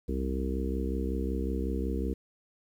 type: harmonic tone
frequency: 65.41 Hz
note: C2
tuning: in tune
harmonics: 1 / 3 / 4 / 5 / 6 / 7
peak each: -31 / -36 / -37 / -38 / -39 / -39 dBFS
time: 0.08-2.14 s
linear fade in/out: 10 ms
effects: 10-bit